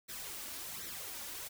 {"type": "noise with flanger", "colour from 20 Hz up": "white", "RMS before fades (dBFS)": -44, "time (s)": [0.08, 1.49], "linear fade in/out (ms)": 20, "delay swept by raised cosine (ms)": [0.51, 3.51], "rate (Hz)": 1.3, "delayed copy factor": 0.6, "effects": []}